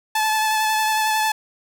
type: tone with vibrato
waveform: sawtooth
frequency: 868 Hz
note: A5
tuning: 24 cents flat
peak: -14 dBFS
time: 0.15-1.32 s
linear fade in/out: 5 ms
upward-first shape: sine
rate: 11 Hz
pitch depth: 18 cents each way
effects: none